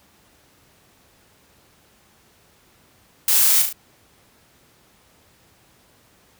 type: noise with echo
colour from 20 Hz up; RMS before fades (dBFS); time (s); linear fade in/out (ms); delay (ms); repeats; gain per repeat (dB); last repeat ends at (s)
blue; -17; 3.28-3.62; 2; 36; 3; -5; 3.728
effects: pink hiss -56 dBFS RMS until 6.39 s + high-pass 60 Hz 12 dB/octave